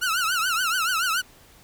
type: tone with vibrato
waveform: sawtooth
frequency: 1396.9 Hz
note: F6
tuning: in tune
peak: -18 dBFS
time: 0.01-1.22 s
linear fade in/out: 20 ms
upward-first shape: triangle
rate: 7 Hz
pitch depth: 180 cents each way
effects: pink hiss -52 dBFS RMS until 1.63 s